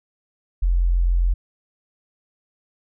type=tone; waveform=sine; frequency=43.65 Hz; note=F1; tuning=in tune; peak=-15 dBFS; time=0.62-1.34 s; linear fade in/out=10 ms; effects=none